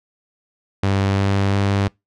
sawtooth tone with pitch steps, 98 / 98.68 / 99.37 Hz, G2 / G2 / G2, 0 / +12 / +24 cents, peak -12 dBFS, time 0.83-1.88 s, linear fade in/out 5 ms, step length 350 ms, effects noise-tail reverb RT60 0.2 s tail -25 dB re dry + low-pass 5000 Hz 12 dB/octave

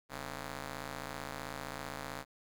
5% pulse ring-modulated tone, 138.59 Hz, C#3, in tune, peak -26 dBFS, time 0.09-2.25 s, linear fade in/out 50 ms, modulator 388 Hz, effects none

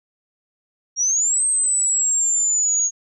sine exponential two-way sweep, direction up then down, 5590 to 8372 to 6610 Hz, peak -16 dBFS, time 0.96-2.91 s, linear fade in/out 50 ms, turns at 1.44 s, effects none

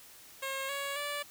10% pulse tone with pitch steps, 539 / 559.3 / 580.4 Hz, C#5 / C#5 / D5, -49 / +15 / -21 cents, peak -26 dBFS, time 0.42-1.23 s, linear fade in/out 10 ms, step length 270 ms, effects white hiss -54 dBFS RMS until 1.3 s

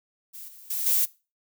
violet noise with level steps, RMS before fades -41 / -48 / -29 / -22 dBFS, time 0.33-1.06 s, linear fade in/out 20 ms, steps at 0.48 / 0.7 / 0.86 s, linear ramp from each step 5 ms, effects noise-tail reverb RT60 0.3 s tail -21 dB re dry

